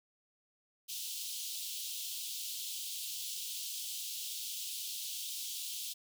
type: high-pass noise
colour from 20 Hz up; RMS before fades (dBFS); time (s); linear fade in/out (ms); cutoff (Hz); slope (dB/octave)
pink; -41; 0.88-5.94; 20; 3000; 48
effects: none